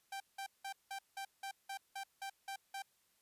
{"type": "tone bursts", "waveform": "sawtooth", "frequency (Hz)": 784, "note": "G5", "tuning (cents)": 0, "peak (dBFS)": -38, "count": 11, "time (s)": [0.12, 2.822], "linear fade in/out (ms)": 5, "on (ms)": 82, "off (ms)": 180, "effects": ["white hiss -75 dBFS RMS until 3.21 s", "resampled to 32000 Hz"]}